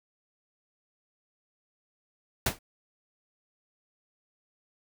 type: noise with exponential decay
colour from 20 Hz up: pink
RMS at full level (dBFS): -21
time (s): 2.46-2.59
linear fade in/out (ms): 5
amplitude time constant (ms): 27
effects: none